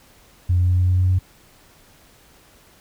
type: tone with pitch steps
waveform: sine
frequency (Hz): 89.1 / 89.62 / 90.14 / 90.66 / 91.18 / 91.71 / 92.24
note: F2 / F2 / F#2 / F#2 / F#2 / F#2 / F#2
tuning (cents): +35 / +45 / -45 / -35 / -25 / -15 / -5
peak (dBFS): -13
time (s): 0.49-1.19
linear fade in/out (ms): 10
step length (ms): 100
effects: tanh soft clip ceiling -10 dBFS + pink hiss -52 dBFS RMS until 2.8 s